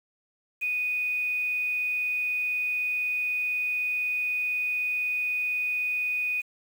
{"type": "tone with quantisation", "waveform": "sine", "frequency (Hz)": 2481, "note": "D#7", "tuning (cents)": -6, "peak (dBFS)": -25, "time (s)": [0.61, 6.42], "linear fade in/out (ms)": 20, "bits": 8, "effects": []}